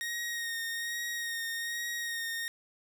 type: tone with vibrato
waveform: sawtooth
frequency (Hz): 1864.7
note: A#6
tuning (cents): 0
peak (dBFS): -30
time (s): 0.01-2.48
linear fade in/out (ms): 0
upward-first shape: sine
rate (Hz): 1.2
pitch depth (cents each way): 23
effects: none